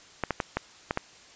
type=clicks; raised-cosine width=0.5 ms; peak=-11 dBFS; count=6; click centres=0.237 / 0.307 / 0.402 / 0.57 / 0.909 / 0.974 s; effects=white hiss -52 dBFS RMS until 1.35 s + resampled to 16000 Hz